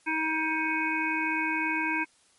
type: harmonic tone with a mistuned harmonic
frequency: 316.6 Hz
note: D#4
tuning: 30 cents sharp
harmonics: 1 / 3 / 5 / 7 / 8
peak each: -32 / -32 / -32 / -32 / -32 dBFS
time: 0.06-2.05 s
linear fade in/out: 20 ms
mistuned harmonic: 8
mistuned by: -18 cents
effects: white hiss -63 dBFS RMS until 2.38 s + MP3 48 kbps